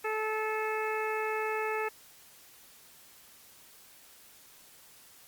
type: harmonic tone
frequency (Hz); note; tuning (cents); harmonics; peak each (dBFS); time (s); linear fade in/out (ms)
434.5; A4; -22; 1 / 2 / 3 / 4 / 5 / 6; -33 / -36 / -38 / -39 / -40 / -41; 0.04-1.89; 10
effects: white hiss -56 dBFS RMS until 5.27 s + Opus 48 kbps